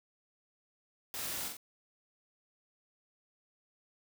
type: noise with echo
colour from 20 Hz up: white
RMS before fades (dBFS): -40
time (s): 1.14-1.48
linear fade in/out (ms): 0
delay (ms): 44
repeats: 2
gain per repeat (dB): -4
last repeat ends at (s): 1.568
effects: none